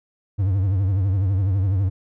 triangle tone with vibrato, 96.4 Hz, G2, 28 cents flat, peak -15 dBFS, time 0.38-1.9 s, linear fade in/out 20 ms, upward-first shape triangle, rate 12 Hz, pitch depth 130 cents each way, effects none

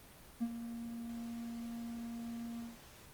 triangle tone with ADSR envelope, 233.1 Hz, A#3, in tune, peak -28 dBFS, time 0.4-2.79 s, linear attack 27 ms, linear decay 51 ms, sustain -11 dB, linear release 190 ms, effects pink hiss -57 dBFS RMS until 3.13 s + Opus 32 kbps

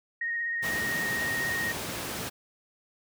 sine tone with vibrato, 1864.7 Hz, A#6, in tune, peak -28 dBFS, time 0.21-1.72 s, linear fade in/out 5 ms, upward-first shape triangle, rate 16 Hz, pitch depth 22 cents each way
pink high-pass noise, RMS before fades -35 dBFS, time 0.62-2.3 s, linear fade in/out 20 ms, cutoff 100 Hz, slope 12 dB/octave
effects none

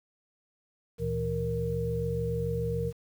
sine tone cluster, 71.8 / 116.1 / 163.1 / 466.3 Hz, D2 / A#2 / E3 / A#4, -39 / -7 / -18 / +1 cents, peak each -37 / -33 / -34 / -31 dBFS, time 0.98-2.93 s, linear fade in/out 50 ms, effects 9-bit

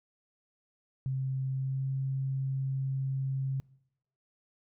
sine tone with pitch glide, 132.6 to 134.22 Hz, C3 to C3, +23 to +45 cents, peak -29 dBFS, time 1.06-3.6 s, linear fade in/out 0 ms, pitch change +22 cents, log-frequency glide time 1.49-1.88 s, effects noise-tail reverb RT60 0.8 s tail -24 dB re dry

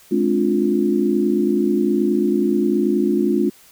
sine chord, D half-diminished seventh, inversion second, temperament just, 211.4 / 264.3 / 293.7 / 352.4 Hz, Ab3 / C4 / D4 / F4, +31 / +18 / 0 / +16 cents, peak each -20 / -23 / -21 / -19 dBFS, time 0.11-3.5 s, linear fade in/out 10 ms, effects white hiss -49 dBFS RMS until 3.71 s

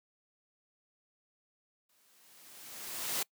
white noise with exponential growth, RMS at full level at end -32 dBFS, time 1.89-3.23 s, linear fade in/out 5 ms, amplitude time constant 290 ms, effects noise-tail reverb RT60 0.1 s tail -24 dB re dry + high-pass 150 Hz 12 dB/octave

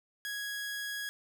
sawtooth tone, 1661.2 Hz, G#6, in tune, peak -32 dBFS, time 0.25-1.09 s, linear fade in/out 0 ms, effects none

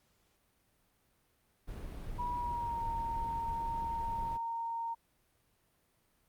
brown noise, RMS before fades -42 dBFS, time 1.67-4.38 s, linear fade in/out 20 ms
sine tone with pitch glide, 971 to 922.3 Hz, B5 to A#5, -30 to -19 cents, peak -34 dBFS, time 2.18-4.95 s, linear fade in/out 20 ms, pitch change -89 cents, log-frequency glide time 2.35-2.84 s
effects pink hiss -73 dBFS RMS until 6.28 s + Opus 48 kbps

